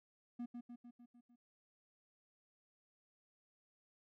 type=tone with echo; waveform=triangle; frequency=240.7 Hz; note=B3; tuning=44 cents flat; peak=-39 dBFS; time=0.39-0.46 s; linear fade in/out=10 ms; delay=150 ms; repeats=6; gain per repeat=-4 dB; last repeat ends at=1.36 s; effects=none